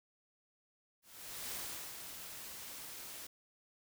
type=noise with ADSR envelope; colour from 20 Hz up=white; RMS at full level=-42 dBFS; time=1.02-3.27 s; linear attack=510 ms; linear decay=400 ms; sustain=-6 dB; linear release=6 ms; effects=none